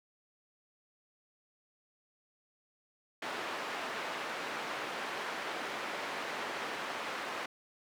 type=band-pass noise; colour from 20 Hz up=white; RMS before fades=-39 dBFS; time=3.22-7.46 s; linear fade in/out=5 ms; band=300 to 1900 Hz; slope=12 dB/octave; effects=none